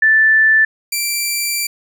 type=tone pair in turn; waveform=sine / 10% pulse; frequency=1760 / 2349 Hz; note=A6 / D7; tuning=0 / 0 cents; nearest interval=perfect fourth; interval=500 cents; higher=second; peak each=-8 dBFS; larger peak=neither; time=0.02-0.65 / 0.92-1.67 s; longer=second; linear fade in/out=5 ms; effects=none